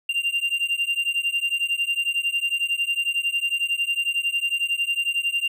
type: beating tone pair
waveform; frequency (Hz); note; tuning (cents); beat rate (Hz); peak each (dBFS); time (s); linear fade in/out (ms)
triangle; 2779 / 2790; F7 / F7; -9 / -2; 11; -23; 0.09-5.48; 5
effects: none